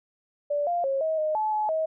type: tone with pitch steps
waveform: sine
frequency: 582 / 697 / 543 / 636 / 618 / 862 / 853 / 636 Hz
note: D5 / F5 / C#5 / D#5 / D#5 / A5 / G#5 / D#5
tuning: -16 / -4 / -36 / +38 / -12 / -36 / +46 / +38 cents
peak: -23 dBFS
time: 0.5-1.86 s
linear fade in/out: 10 ms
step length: 170 ms
effects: none